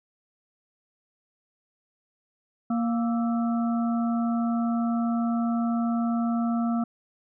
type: harmonic tone with a mistuned harmonic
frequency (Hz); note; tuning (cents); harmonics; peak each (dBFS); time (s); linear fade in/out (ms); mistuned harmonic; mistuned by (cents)
233.1; A#3; 0; 1 / 3 / 5 / 6; -23 / -33 / -41 / -37; 2.7-6.84; 5; 6; -100
effects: none